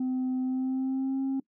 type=tone with pitch glide; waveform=sine; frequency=256.8 to 268.5 Hz; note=C4 to C4; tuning=-32 to +45 cents; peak=-24 dBFS; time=0-1.4 s; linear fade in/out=5 ms; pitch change=+77 cents; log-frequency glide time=0.41-1.21 s; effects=noise-tail reverb RT60 0.1 s tail -22 dB re dry + tanh soft clip ceiling -25 dBFS